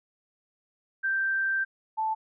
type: tone pair in turn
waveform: sine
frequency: 1568 / 877.6 Hz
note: G6 / A5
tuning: 0 / -5 cents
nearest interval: minor seventh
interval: 1005 cents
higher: first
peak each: -24 / -25 dBFS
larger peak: first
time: 1.03-1.65 / 1.97-2.15 s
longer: first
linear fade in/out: 20 ms
effects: none